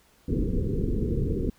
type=low-pass noise; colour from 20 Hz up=pink; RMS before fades=-26 dBFS; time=0.28-1.5 s; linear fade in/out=5 ms; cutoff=480 Hz; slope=96 dB/octave; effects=pink hiss -61 dBFS RMS until 1.58 s